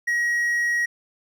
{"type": "tone", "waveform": "triangle", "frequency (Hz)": 1900, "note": "A#6", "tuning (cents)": 33, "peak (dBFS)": -18, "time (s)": [0.07, 0.86], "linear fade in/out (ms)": 10, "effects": []}